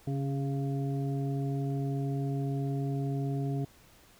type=harmonic tone with a mistuned harmonic; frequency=138.59 Hz; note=C#3; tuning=in tune; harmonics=1 / 2 / 3 / 5; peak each=-30 / -36 / -40 / -44 dBFS; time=0.07-3.65 s; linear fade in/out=5 ms; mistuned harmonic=3; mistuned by=-26 cents; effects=pink hiss -59 dBFS RMS until 4.19 s